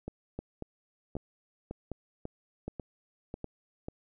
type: two click trains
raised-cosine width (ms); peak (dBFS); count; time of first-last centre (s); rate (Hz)
2; -24 / -23; 8 / 5; 0.08-3.884 / 0.39-3.443; 1.84 / 1.31
effects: none